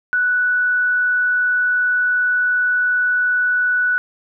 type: tone with frequency modulation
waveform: sine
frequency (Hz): 1480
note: F#6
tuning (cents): 0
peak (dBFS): -14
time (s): 0.13-3.98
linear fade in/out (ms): 0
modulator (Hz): 37.3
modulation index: 0.21
effects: none